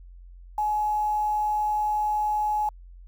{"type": "tone with quantisation", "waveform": "sine", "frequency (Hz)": 845, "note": "G#5", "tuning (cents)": 30, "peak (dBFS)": -22, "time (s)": [0.58, 2.69], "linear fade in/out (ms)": 2, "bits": 8, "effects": ["added 44 Hz sine -43 dBFS peak until 3.07 s"]}